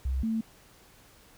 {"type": "tone pair in turn", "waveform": "sine", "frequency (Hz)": [65.41, 223.3], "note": ["C2", "A3"], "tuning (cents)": [0, 26], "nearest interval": "octave + major sixth", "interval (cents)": 2126, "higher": "second", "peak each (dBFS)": -26, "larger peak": "neither", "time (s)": [[0.05, 0.23], [0.23, 0.41]], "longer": "neither", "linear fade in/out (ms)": 5, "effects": ["pink hiss -57 dBFS RMS until 1.37 s"]}